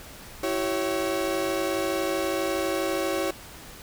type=chord; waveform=35% pulse; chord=C# diminished; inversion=first; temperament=equal with one note detuned; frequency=329.6 / 381.9 / 554.4 Hz; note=E4 / G4 / C#5; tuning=0 / -45 / 0 cents; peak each=-28 / -28 / -27 dBFS; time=0.43-3.31 s; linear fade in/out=5 ms; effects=pink hiss -44 dBFS RMS until 3.82 s